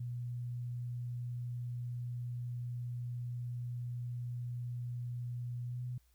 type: tone with pitch glide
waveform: sine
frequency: 121.6 to 123.94 Hz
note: B2 to B2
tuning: -26 to +7 cents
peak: -37 dBFS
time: 0-5.98 s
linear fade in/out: 5 ms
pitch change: +33 cents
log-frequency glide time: 5.65-5.83 s
effects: added 60 Hz sine -67 dBFS peak until 6.14 s + white hiss -75 dBFS RMS until 6.14 s

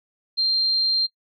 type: tone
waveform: sine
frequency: 4175 Hz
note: C8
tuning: 5 cents flat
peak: -18 dBFS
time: 0.37-1.07 s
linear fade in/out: 20 ms
effects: noise-tail reverb RT60 0.1 s tail -20 dB re dry

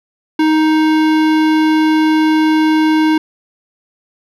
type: tone with hard clipping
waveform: sine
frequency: 312.6 Hz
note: D#4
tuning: 8 cents sharp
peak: -11 dBFS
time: 0.39-3.18 s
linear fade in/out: 5 ms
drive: 18 dB
effects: none

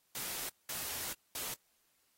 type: noise bursts at uneven times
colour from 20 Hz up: white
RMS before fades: -40 dBFS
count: 3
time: 0.15-0.49 / 0.69-1.13 / 1.35-1.54 s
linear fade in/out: 2 ms
effects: white hiss -74 dBFS RMS until 2.17 s + AAC 48 kbps

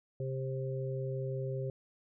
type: harmonic tone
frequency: 132.2 Hz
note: C3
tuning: 18 cents sharp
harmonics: 1 / 3 / 4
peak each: -35 / -40 / -41 dBFS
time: 0.2-1.7 s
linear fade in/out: 2 ms
effects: none

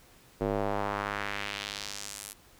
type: tone with band-pass filter sweep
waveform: square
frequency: 50.8 Hz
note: G#1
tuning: 38 cents flat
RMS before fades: -34 dBFS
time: 0.4-2.34 s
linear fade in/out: 20 ms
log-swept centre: 440 to 11000 Hz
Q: 1.4
effects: pink hiss -58 dBFS RMS until 2.59 s

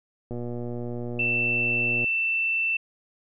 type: click train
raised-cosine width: 2 ms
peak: -21 dBFS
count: 209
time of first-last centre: 0.31-2.043 s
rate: 120 Hz
type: tone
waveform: sine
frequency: 2671 Hz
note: E7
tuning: 22 cents sharp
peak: -22 dBFS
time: 1.19-2.77 s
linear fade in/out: 5 ms
effects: none

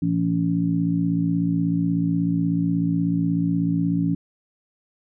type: harmonic tone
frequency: 56.4 Hz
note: A1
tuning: 44 cents sharp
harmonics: 2 / 3 / 4 / 5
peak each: -30 / -21 / -34 / -23 dBFS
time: 0.02-4.15 s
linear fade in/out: 5 ms
effects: none

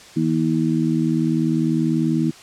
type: harmonic tone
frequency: 80.1 Hz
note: E2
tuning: 49 cents flat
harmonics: 2 / 3 / 4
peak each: -21 / -21 / -21 dBFS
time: 0.16-2.31 s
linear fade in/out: 10 ms
effects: white hiss -43 dBFS RMS until 2.42 s + low-pass 7000 Hz 12 dB/octave

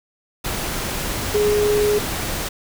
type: tone in noise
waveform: sine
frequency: 417.1 Hz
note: G#4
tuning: 7 cents sharp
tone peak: -15 dBFS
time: 1.34-1.99 s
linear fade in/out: 10 ms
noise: pink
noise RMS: -25 dBFS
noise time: 0.44-2.49 s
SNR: +7 dB
effects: none

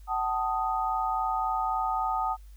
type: chord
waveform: sine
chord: D# diminished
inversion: first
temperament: equal with one note detuned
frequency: 756.4 / 880 / 1244.5 Hz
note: F#5 / A5 / D#6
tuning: +38 / 0 / 0 cents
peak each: -30 dBFS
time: 0.07-2.37 s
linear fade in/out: 50 ms
effects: added 50 Hz sine -45 dBFS peak until 2.56 s + white hiss -65 dBFS RMS until 2.56 s

